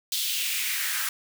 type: noise with high-pass filter sweep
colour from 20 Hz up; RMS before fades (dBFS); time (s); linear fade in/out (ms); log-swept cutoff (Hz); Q
white; -28; 0.12-1.09; 2; 3700 to 1400; 2.8
effects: none